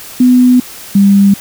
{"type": "tone pair in turn", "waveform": "sine", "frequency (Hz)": [250.1, 198.81], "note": ["B3", "G3"], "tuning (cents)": [22, 25], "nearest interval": "major third", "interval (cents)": 397, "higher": "first", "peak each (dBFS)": -3, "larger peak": "neither", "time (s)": [[0.2, 0.6], [0.95, 1.34]], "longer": "first", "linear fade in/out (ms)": 5, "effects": ["white hiss -30 dBFS RMS until 1.4 s"]}